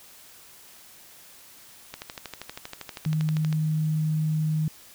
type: click train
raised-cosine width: 0.2 ms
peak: -18 dBFS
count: 21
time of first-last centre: 1.94-3.527 s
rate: 12.6 Hz
type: tone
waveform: sine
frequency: 155.56 Hz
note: D#3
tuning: in tune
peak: -22 dBFS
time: 3.06-4.68 s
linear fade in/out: 2 ms
effects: white hiss -50 dBFS RMS until 4.94 s